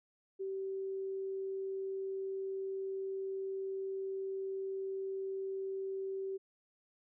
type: tone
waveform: sine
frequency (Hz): 385.9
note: G4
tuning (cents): -27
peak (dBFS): -36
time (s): 0.39-6.38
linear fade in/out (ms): 20
effects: none